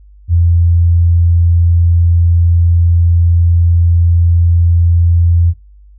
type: tone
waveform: sine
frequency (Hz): 85.3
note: F2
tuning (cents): -40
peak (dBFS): -6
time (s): 0.28-5.54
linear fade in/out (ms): 50
effects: noise-tail reverb RT60 0.2 s tail -21 dB re dry + added 50 Hz sine -37 dBFS peak until 5.98 s